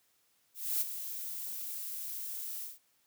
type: noise with ADSR envelope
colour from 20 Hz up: violet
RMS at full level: -30 dBFS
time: 0.54-2.79 s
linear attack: 270 ms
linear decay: 23 ms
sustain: -10 dB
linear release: 180 ms
effects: white hiss -72 dBFS RMS until 3.06 s + high-pass 80 Hz 12 dB/octave